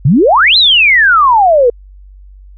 sine exponential two-way sweep, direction up then down, 118.2 to 4189 to 461.4 Hz, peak -4 dBFS, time 0.05-1.7 s, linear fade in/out 5 ms, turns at 0.57 s, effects added 48 Hz sine -33 dBFS peak until 2.57 s

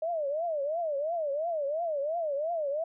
sine tone with vibrato, 619 Hz, D#5, 9 cents flat, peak -28 dBFS, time 0.02-2.84 s, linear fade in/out 5 ms, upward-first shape triangle, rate 2.9 Hz, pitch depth 230 cents each way, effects none

